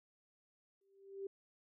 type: tone with exponential growth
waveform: sine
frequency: 392 Hz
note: G4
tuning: in tune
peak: -38 dBFS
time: 0.81-1.27 s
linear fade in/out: 5 ms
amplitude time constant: 100 ms
effects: none